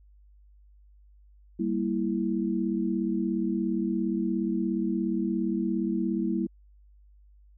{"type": "chord", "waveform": "sine", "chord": "E diminished", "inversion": "first", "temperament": "equal", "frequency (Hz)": [196, 233.1, 329.6], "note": ["G3", "Bb3", "E4"], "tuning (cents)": [0, 0, 0], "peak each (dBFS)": [-29, -30, -29], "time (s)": [1.59, 6.47], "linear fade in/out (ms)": 10, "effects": ["added 50 Hz sine -53 dBFS peak until 7.57 s"]}